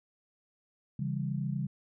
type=chord; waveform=sine; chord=C# diminished; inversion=none; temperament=just; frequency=138.59 / 166.31 / 199.57 Hz; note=C#3 / E3 / G3; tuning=0 / +16 / +31 cents; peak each=-33 / -36 / -36 dBFS; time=0.99-1.67 s; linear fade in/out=5 ms; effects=none